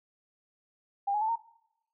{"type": "tone with pitch steps", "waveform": "sine", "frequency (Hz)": [800, 837.8, 877.5, 919], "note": ["G5", "G#5", "A5", "A#5"], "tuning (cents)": [35, 15, -5, -25], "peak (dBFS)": -26, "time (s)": [1.07, 1.358], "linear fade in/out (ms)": 10, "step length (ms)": 72, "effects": ["noise-tail reverb RT60 0.8 s tail -22 dB re dry"]}